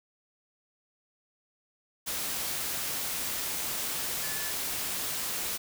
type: tone in noise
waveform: sine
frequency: 1732 Hz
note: A6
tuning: 28 cents flat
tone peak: -41 dBFS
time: 4.22-4.52 s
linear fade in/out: 20 ms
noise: white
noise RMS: -33 dBFS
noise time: 2.06-5.58 s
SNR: -11 dB
effects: none